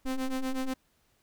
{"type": "ring-modulated tone", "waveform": "square", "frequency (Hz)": 129.9, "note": "C3", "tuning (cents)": -12, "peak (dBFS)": -27, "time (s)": [0.05, 0.74], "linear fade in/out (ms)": 10, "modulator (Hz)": 134, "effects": ["pink hiss -70 dBFS RMS until 1.22 s"]}